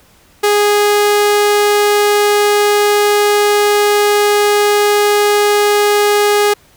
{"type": "tone", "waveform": "sawtooth", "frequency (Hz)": 413.5, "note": "G#4", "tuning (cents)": -8, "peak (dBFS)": -5, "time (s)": [0.43, 6.54], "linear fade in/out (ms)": 10, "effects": ["pink hiss -48 dBFS RMS until 6.76 s"]}